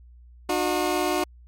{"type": "tone pair together", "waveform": "20% pulse", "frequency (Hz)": [303.6, 363.1], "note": ["D#4", "F#4"], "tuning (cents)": [-42, -33], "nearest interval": "minor third", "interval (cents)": 309, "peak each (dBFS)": [-21, -19], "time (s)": [0.49, 1.24], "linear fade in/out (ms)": 5, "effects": ["added 60 Hz sine -46 dBFS peak until 1.47 s", "MP3 64 kbps"]}